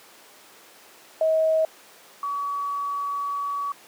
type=tone pair in turn; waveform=sine; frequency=637 / 1135 Hz; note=D#5 / C#6; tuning=+41 / +41 cents; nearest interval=minor seventh; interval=1000 cents; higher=second; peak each=-17 / -25 dBFS; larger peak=first; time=1.21-1.65 / 2.23-3.72 s; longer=second; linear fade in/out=2 ms; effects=pink hiss -49 dBFS RMS until 3.87 s + high-pass 400 Hz 12 dB/octave